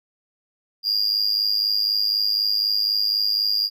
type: tone with amplitude modulation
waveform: triangle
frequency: 4816 Hz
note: D8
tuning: 43 cents sharp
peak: -14 dBFS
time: 0.83-3.7 s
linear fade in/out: 50 ms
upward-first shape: sine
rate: 104 Hz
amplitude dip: 80%
effects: none